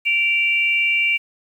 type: tone pair together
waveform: sine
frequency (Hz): 2335 / 2777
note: D7 / F7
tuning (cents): -11 / -10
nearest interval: minor third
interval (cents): 301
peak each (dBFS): -17 / -20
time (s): 0.05-1.18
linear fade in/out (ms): 20
effects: 8-bit